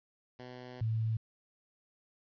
10% pulse / sine tone pair in turn, 125.1 / 111.45 Hz, B2 / A2, +23 / +23 cents, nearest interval major second, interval 200 cents, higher first, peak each -37 / -29 dBFS, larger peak second, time 0.39-0.81 / 0.81-1.17 s, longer first, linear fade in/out 5 ms, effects resampled to 11025 Hz + 11-bit

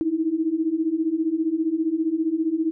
sine beating tone pair, 311.1 / 326.1 Hz, D#4 / E4, 0 / -19 cents, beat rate 15 Hz, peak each -25 / -22 dBFS, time 0.01-2.71 s, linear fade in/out 0 ms, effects none

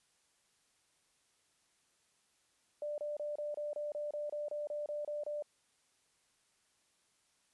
sine tone bursts, 592 Hz, D5, 14 cents sharp, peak -36 dBFS, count 14, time 2.82-5.424 s, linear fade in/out 2 ms, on 160 ms, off 28 ms, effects white hiss -74 dBFS RMS until 7.53 s + resampled to 24000 Hz

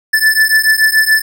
square beating tone pair, 1748 / 1755 Hz, A6 / A6, -12 / -5 cents, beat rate 7 Hz, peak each -12 dBFS, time 0.13-1.22 s, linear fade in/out 10 ms, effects none

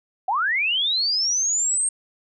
sine linear sweep, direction up, 708 to 8610 Hz, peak -19 dBFS, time 0.28-1.89 s, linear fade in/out 5 ms, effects none

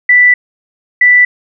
sine tone bursts at uneven times, 1975.5 Hz, B6, in tune, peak -3 dBFS, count 2, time 0.09-0.34 / 1.01-1.25 s, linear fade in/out 5 ms, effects none

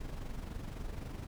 brown noise with amplitude modulation, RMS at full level -39 dBFS, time 0-1.27 s, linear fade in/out 10 ms, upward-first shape sine, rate 23.7 Hz, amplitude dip 55%, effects none

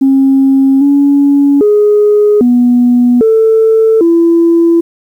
sine tone with pitch steps, 270 / 282.4 / 417.1 / 244.2 / 444.2 / 336.2 Hz, C#4 / C#4 / G#4 / B3 / A4 / E4, -45 / +32 / +7 / -19 / +16 / +34 cents, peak -3 dBFS, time 0.01-4.81 s, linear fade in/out 10 ms, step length 800 ms, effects tanh soft clip ceiling 0 dBFS + 7-bit

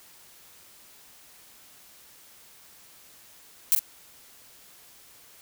violet noise with echo, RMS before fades -19 dBFS, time 3.72-3.75 s, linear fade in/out 0 ms, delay 42 ms, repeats 1, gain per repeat -6 dB, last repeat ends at 3.792 s, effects white hiss -53 dBFS RMS until 5.41 s

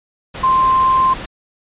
sine tone in noise, 1046.5 Hz, C6, in tune, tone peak -10 dBFS, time 0.43-1.14 s, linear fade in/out 10 ms, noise pink, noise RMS -28 dBFS, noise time 0.34-1.26 s, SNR +15 dB, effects resampled to 8000 Hz

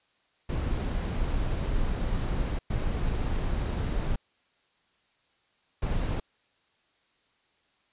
brown noise bursts at uneven times, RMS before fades -28 dBFS, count 3, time 0.49-2.59 / 2.7-4.16 / 5.82-6.2 s, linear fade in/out 5 ms, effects white hiss -69 dBFS RMS until 7.92 s + resampled to 8000 Hz

